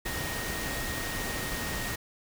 sine tone in noise, 1864.7 Hz, A#6, in tune, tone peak -38 dBFS, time 0.05-1.96 s, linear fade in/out 10 ms, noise pink, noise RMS -34 dBFS, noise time 0.05-1.96 s, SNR -7 dB, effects none

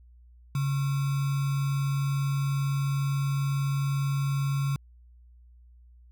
sine tone with sample-and-hold, 138.9 Hz, C#3, 4 cents sharp, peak -24 dBFS, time 0.55-4.76 s, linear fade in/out 2 ms, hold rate 1225 Hz, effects added 60 Hz sine -51 dBFS peak until 6.11 s

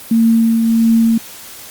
sine tone with tremolo, 227.5 Hz, A#3, 42 cents flat, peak -7 dBFS, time 0.11-1.18 s, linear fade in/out 5 ms, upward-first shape triangle, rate 1.5 Hz, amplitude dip 35%, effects white hiss -34 dBFS RMS until 1.7 s + Opus 32 kbps

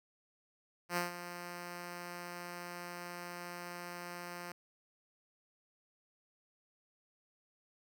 5% pulse tone with ADSR envelope, 175.4 Hz, F3, 8 cents sharp, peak -20 dBFS, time 0.89-4.52 s, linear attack 77 ms, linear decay 140 ms, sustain -12 dB, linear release 4 ms, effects none

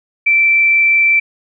sine tone with frequency modulation, 2336 Hz, D7, 10 cents flat, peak -8 dBFS, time 0.26-1.2 s, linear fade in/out 10 ms, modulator 25.5 Hz, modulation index 0.46, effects none

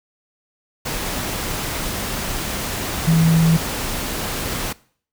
sine tone in noise, 163.3 Hz, E3, 16 cents flat, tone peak -12 dBFS, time 3.07-3.57 s, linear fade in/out 10 ms, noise pink, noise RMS -25 dBFS, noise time 0.85-4.73 s, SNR +10 dB, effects noise-tail reverb RT60 0.5 s tail -21 dB re dry

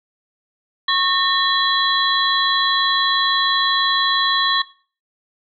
sine tone cluster, 1097 / 1826 / 3337 / 3991 Hz, C#6 / A#6 / G#7 / B7, -18 / -36 / +8 / +17 cents, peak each -21 dBFS, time 0.88-4.62 s, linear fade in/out 5 ms, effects noise-tail reverb RT60 0.4 s tail -17 dB re dry

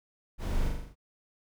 brown noise with echo, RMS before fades -32 dBFS, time 0.38-0.71 s, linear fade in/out 50 ms, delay 41 ms, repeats 6, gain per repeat -3 dB, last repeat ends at 0.956 s, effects none

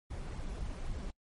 brown noise with flanger, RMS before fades -39 dBFS, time 0.1-1.11 s, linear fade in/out 10 ms, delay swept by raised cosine 0.9 to 5.3 ms, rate 3.7 Hz, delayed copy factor +0.7, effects noise-tail reverb RT60 0.1 s tail -25 dB re dry + MP3 48 kbps

